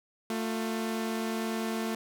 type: tone pair together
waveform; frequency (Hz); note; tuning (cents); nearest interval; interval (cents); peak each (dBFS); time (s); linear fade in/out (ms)
sawtooth; 222.7 / 354.8; A3 / F4; +21 / +27; minor sixth; 806; -27 / -33; 0.3-1.95; 2
effects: none

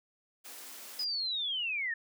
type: high-pass noise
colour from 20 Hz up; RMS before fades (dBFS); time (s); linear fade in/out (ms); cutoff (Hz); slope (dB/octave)
white; -47; 0.44-1.05; 20; 210; 96
type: linear sweep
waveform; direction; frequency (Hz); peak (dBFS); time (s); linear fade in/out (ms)
sine; down; 5050 to 1760; -31; 0.99-1.94; 5
effects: none

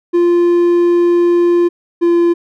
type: tone pair in turn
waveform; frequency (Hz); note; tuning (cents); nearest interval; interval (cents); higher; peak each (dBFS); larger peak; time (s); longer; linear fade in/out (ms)
triangle; 347.5 / 343.3; F4 / F4; -9 / -30; unison; 21; first; -6; neither; 0.13-1.69 / 2.01-2.34; first; 20
effects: none

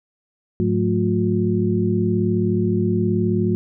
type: tone cluster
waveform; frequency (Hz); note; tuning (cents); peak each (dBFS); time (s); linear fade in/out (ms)
sine; 105 / 179.6 / 218.6 / 358.4; G#2 / F3 / A3 / F4; +19 / +49 / -11 / +45; -22; 0.6-3.55; 0
effects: none

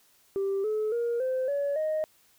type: tone with pitch steps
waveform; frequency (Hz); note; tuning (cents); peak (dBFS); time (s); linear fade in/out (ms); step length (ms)
sine; 392 / 430 / 471.6 / 517.2 / 567.3 / 622.3; G4 / A4 / A#4 / C5 / C#5 / D#5; 0 / -40 / +20 / -20 / +40 / 0; -24; 0.36-2.04; 0; 280
effects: tanh soft clip ceiling -23 dBFS + white hiss -63 dBFS RMS until 2.38 s

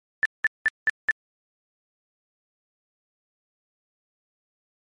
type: tone bursts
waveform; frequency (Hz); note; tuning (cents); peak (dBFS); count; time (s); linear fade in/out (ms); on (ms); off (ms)
sine; 1760; A6; 0; -16; 5; 0.23-1.11; 0; 24; 190
effects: MP3 48 kbps

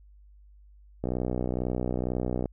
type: click train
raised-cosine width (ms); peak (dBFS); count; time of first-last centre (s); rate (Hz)
2; -16; 89; 1.04-2.457; 62.1
effects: added 50 Hz sine -51 dBFS peak until 2.52 s

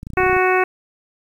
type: clicks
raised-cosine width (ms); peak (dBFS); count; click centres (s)
5; -19; 11; 0.031 / 0.069 / 0.103 / 0.135 / 0.172 / 0.203 / 0.234 / 0.265 / 0.297 / 0.33 / 0.366
type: harmonic tone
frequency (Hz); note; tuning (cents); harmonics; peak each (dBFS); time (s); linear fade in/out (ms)
370; F#4; 0; 1 / 2 / 3 / 4 / 5 / 6 / 7; -17 / -20 / -22 / -23 / -24 / -25 / -25; 0.17-0.64; 5
effects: 8-bit

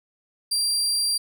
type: tone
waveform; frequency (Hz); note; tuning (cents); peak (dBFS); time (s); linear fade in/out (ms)
30% pulse; 4733; D8; +13; -18; 0.51-1.18; 10
effects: none

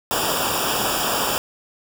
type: noise with comb filter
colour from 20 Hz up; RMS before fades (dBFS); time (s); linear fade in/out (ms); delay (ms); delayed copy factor
pink; -22; 0.11-1.38; 0; 0.48; -0.95
effects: none

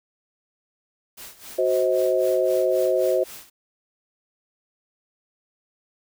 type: noise with tremolo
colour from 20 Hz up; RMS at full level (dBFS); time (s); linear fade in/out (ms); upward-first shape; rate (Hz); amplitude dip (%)
white; -39; 1.17-3.5; 10; sine; 3.8; 80
type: chord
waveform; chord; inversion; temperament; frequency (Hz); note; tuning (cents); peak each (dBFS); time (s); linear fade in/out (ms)
sine; C diminished; second; equal with one note detuned; 370 / 523.3 / 634.2; Gb4 / C5 / Eb5; 0 / 0 / +33; -23 / -21 / -23; 1.58-3.24; 10
effects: none

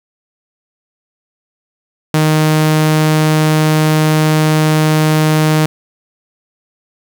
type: tone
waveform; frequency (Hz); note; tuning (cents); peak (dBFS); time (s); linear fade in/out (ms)
sawtooth; 155.2; D#3; -4; -5; 2.14-5.66; 2
effects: 7-bit

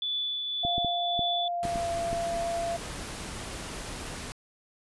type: tone with tremolo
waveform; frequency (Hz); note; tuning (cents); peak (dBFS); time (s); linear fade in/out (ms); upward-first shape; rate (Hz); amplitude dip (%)
sine; 3467; A7; -26; -27; 0.02-1.48; 2; triangle; 1.8; 35
type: tone with pitch glide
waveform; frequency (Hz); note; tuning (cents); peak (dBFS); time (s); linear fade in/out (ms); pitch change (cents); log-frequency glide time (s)
sine; 698.5 to 680.2; F5 to F5; 0 to -46; -28; 0.63-2.77; 10; -46; 1.5-1.91
type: clicks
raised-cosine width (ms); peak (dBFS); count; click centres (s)
3; -21; 7; 0.65 / 0.781 / 0.847 / 1.193 / 1.653 / 1.758 / 2.13
type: noise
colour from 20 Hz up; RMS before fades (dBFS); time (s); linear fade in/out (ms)
pink; -38; 1.63-4.32; 0
effects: resampled to 24000 Hz

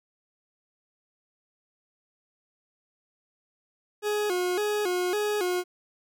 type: tone with vibrato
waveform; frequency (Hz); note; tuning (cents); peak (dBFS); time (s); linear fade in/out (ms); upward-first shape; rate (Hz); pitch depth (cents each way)
40% pulse; 388.2; G4; -17; -24; 4.02-5.64; 50; square; 1.8; 130
effects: none

